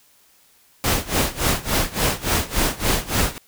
pink noise with tremolo, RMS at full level -18 dBFS, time 0.84-3.38 s, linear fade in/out 0 ms, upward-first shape sine, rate 3.5 Hz, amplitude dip 90%, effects white hiss -56 dBFS RMS until 3.47 s

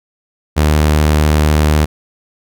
sawtooth tone, 76 Hz, D#2, 40 cents flat, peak -5 dBFS, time 0.56-1.86 s, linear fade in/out 20 ms, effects none

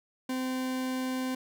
40% pulse tone, 257.9 Hz, C4, 25 cents flat, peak -29 dBFS, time 0.29-1.35 s, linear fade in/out 5 ms, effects none

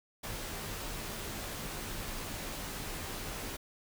pink noise with comb filter, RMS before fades -40 dBFS, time 0.23-3.57 s, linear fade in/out 10 ms, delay 16 ms, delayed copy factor -0.5, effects none

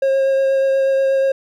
triangle tone with vibrato, 539 Hz, C#5, 49 cents flat, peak -11 dBFS, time 0.02-1.32 s, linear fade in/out 5 ms, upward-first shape triangle, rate 8.3 Hz, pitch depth 13 cents each way, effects none

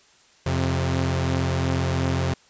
sawtooth tone pair together, 87.4 / 132.5 Hz, F2 / C3, +2 / +22 cents, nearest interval perfect fifth, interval 720 cents, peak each -20 dBFS, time 0.46-2.34 s, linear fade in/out 5 ms, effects white hiss -56 dBFS RMS until 2.49 s + resampled to 16000 Hz

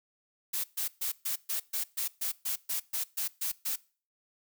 blue noise bursts, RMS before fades -32 dBFS, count 14, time 0.53-3.76 s, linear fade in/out 10 ms, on 110 ms, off 130 ms, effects noise-tail reverb RT60 0.4 s tail -22 dB re dry

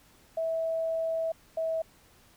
sine tone pair in turn, 652 / 648.4 Hz, E5 / E5, -19 / -29 cents, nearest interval unison, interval 10 cents, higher first, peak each -27 dBFS, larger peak neither, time 0.37-1.32 / 1.57-1.82 s, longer first, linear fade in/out 5 ms, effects pink hiss -60 dBFS RMS until 2.36 s

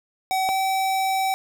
square tone pair in turn, 759 / 767.4 Hz, F#5 / G5, +44 / -37 cents, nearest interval unison, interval 19 cents, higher second, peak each -21 dBFS, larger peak neither, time 0.31-0.49 / 0.49-1.34 s, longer second, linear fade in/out 0 ms, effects none

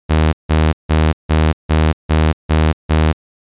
sawtooth tone bursts, 78.6 Hz, D#2, 18 cents sharp, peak -6 dBFS, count 8, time 0.09-3.13 s, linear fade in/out 20 ms, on 240 ms, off 160 ms, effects resampled to 8000 Hz

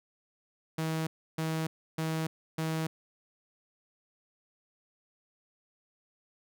sawtooth tone bursts, 160 Hz, D#3, 49 cents sharp, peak -26 dBFS, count 4, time 0.78-2.87 s, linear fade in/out 5 ms, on 290 ms, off 310 ms, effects none

